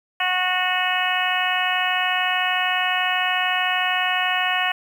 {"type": "harmonic tone", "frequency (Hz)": 366.4, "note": "F#4", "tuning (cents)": -17, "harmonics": [2, 3, 4, 5, 6, 7, 8], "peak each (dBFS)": [-25, -28, -29, -25, -30, -26, -26], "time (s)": [0.2, 4.72], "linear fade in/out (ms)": 5, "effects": ["8-bit"]}